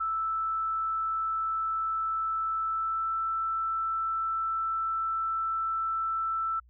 sine tone with pitch glide, 1318.5 to 1326.9 Hz, E6 to E6, 0 to +11 cents, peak -27 dBFS, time 0-6.6 s, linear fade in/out 10 ms, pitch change +11 cents, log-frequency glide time 2.67-3.13 s, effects added 60 Hz sine -55 dBFS peak until 6.69 s

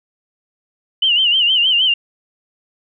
sine tone with vibrato, 2960 Hz, F#7, in tune, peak -11 dBFS, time 1.02-1.94 s, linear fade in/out 5 ms, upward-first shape sine, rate 6.4 Hz, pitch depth 110 cents each way, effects none

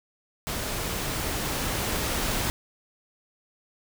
pink noise with level ramp, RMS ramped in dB -31 to -27 dBFS, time 0.47-2.5 s, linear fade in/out 0 ms, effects none

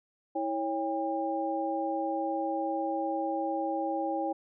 sine tone cluster, 324.6 / 553 / 802 Hz, E4 / C#5 / G5, -27 / -4 / +39 cents, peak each -33 / -34 / -32 dBFS, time 0.35-4.33 s, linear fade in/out 10 ms, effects none

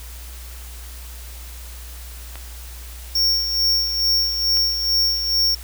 clicks, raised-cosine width 0.3 ms, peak -19 dBFS, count 2, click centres 2.356 / 4.571 s
square tone with tremolo, 5500 Hz, F8, 27 cents flat, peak -15 dBFS, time 3.15-5.55 s, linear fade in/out 5 ms, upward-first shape sine, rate 2.3 Hz, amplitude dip 55%
effects added 60 Hz sine -34 dBFS peak until 5.63 s + white hiss -41 dBFS RMS until 5.63 s

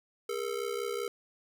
square ring-modulated tone, 440 Hz, A4, in tune, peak -30 dBFS, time 0.29-1.08 s, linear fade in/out 2 ms, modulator 32.6 Hz, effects none

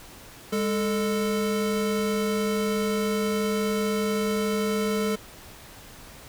square tone pair together, 204.7 / 440 Hz, G#3 / A4, -25 / 0 cents, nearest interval octave + minor second, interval 1325 cents, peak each -27 dBFS, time 0.52-5.16 s, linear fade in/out 10 ms, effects pink hiss -46 dBFS RMS until 6.28 s

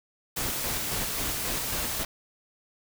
white noise, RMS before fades -32 dBFS, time 0.36-2.04 s, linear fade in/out 10 ms
pink noise with tremolo, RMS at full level -33 dBFS, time 0.37-2.05 s, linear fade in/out 2 ms, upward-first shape square, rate 3.7 Hz, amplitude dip 60%
effects none

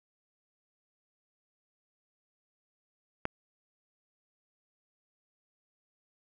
click, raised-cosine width 0.5 ms, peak -15 dBFS, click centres 3.254 s, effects none

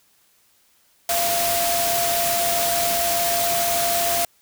sine tone in noise, 689 Hz, F5, 24 cents flat, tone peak -22 dBFS, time 1.09-4.25 s, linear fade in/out 2 ms, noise white, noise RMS -23 dBFS, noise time 1.09-4.25 s, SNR -2 dB, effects white hiss -60 dBFS RMS until 4.41 s

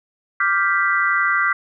sine chord, G dominant seventh, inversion second, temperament equal, 1174.7 / 1396.9 / 1568 / 1975.5 Hz, D6 / F6 / G6 / B6, 0 / 0 / 0 / 0 cents, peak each -21 dBFS, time 0.4-1.53 s, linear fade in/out 5 ms, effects none

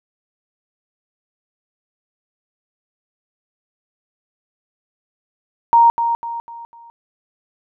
sine tone with echo, 932.3 Hz, A#5, in tune, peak -7 dBFS, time 5.73-5.9 s, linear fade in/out 0 ms, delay 250 ms, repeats 4, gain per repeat -8 dB, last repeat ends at 6.9 s, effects none

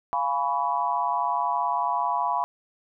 sine chord, C# dominant seventh, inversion first, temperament equal with one note detuned, 698.5 / 830.6 / 987.8 / 1126.2 Hz, E#5 / G#5 / B5 / C#6, 0 / 0 / 0 / +27 cents, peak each -30 / -29 / -25 / -31 dBFS, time 0.13-2.44 s, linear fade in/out 0 ms, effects none

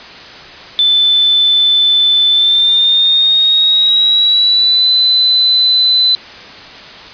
sine tone with pitch glide, 3520 to 4020 Hz, A7 to B7, 0 to +30 cents, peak -7 dBFS, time 0.79-6.15 s, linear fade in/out 0 ms, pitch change +230 cents, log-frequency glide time 2.3-4.9 s, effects white hiss -32 dBFS RMS until 7.13 s + resampled to 11025 Hz

